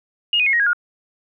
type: tone with pitch steps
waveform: sine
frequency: 2855 / 2485 / 2164 / 1883.6 / 1639.8 / 1427.5 Hz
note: F7 / D#7 / C#7 / A#6 / G#6 / F6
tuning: +37 / -3 / -42 / +18 / -22 / +37 cents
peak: -14 dBFS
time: 0.33-0.732 s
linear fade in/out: 2 ms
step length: 67 ms
effects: none